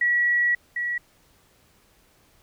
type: tone pair in turn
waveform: sine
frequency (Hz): 1929 / 1929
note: B6 / B6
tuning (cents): -41 / -41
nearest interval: unison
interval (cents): 0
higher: neither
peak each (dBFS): -18 / -24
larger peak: first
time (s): 0.01-0.55 / 0.76-0.98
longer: first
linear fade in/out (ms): 5
effects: pink hiss -60 dBFS RMS until 2.42 s